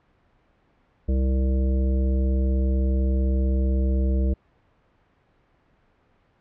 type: harmonic tone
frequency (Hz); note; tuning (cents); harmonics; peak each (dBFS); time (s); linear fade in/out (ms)
65.41; C2; 0; 1 / 3 / 5 / 7 / 9; -19 / -29 / -33 / -36 / -38; 1.08-4.34; 10
effects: pink hiss -63 dBFS RMS until 6.4 s + low-pass 2000 Hz 12 dB/octave